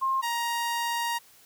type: tone pair in turn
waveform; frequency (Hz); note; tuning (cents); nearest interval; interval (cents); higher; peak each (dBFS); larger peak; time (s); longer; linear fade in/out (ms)
sine / sawtooth; 1064 / 939.2; C6 / A#5; +29 / +13; major second; 216; first; -23; neither; 0.01-0.22 / 0.22-1.19; second; 20
effects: white hiss -56 dBFS RMS until 1.45 s